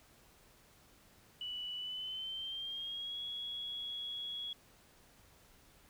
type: tone with pitch glide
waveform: sine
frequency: 2960 to 3342 Hz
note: F#7 to G#7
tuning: 0 to +10 cents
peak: -39 dBFS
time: 1.41-4.53 s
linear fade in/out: 2 ms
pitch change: +210 cents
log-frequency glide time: 1.76-3.2 s
effects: pink hiss -64 dBFS RMS until 5.89 s